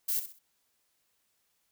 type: noise with echo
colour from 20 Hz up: violet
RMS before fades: -30 dBFS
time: 0.08-0.2 s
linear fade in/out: 10 ms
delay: 64 ms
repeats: 3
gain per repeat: -10 dB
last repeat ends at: 0.392 s
effects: white hiss -75 dBFS RMS until 1.71 s